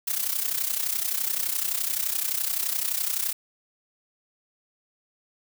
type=noise with amplitude modulation; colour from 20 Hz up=blue; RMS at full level=-24 dBFS; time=0.07-3.33 s; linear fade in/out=10 ms; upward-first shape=sine; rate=31.7 Hz; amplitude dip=75%; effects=none